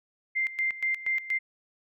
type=tone with tremolo; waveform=sine; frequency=2093 Hz; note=C7; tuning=in tune; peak=-24 dBFS; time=0.35-1.39 s; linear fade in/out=20 ms; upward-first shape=square; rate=4.2 Hz; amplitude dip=80%; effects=none